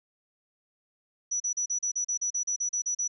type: tone bursts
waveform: sine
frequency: 5900 Hz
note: F#8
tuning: 6 cents flat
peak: -26 dBFS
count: 14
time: 1.31-3.079 s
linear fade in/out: 10 ms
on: 92 ms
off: 37 ms
effects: none